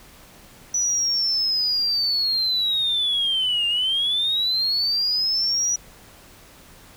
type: linear two-way sweep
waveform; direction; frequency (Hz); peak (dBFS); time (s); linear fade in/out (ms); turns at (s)
sine; down then up; 5940 to 2789 to 5870; -18; 0.74-5.76; 5; 3.67
effects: tanh soft clip ceiling -15 dBFS + pink hiss -48 dBFS RMS until 6.96 s